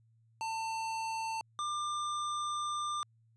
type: tone pair in turn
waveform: square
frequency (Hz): 895 / 1194.7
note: A5 / D6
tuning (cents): +29 / +29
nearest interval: perfect fourth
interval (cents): 500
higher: second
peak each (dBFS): -35 / -34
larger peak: second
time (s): 0.41-1.41 / 1.59-3.03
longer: second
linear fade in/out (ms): 0
effects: added 113 Hz sine -64 dBFS peak until 3.36 s + resampled to 22050 Hz